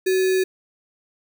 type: tone with sample-and-hold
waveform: sine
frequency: 374.5 Hz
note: F#4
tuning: 21 cents sharp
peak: -16 dBFS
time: 0.06-0.44 s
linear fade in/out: 10 ms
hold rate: 2100 Hz
effects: none